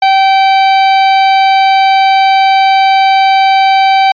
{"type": "tone", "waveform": "45% pulse", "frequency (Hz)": 774, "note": "G5", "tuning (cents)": -22, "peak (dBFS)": -5, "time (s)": [0.02, 4.12], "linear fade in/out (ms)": 5, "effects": ["resampled to 11025 Hz"]}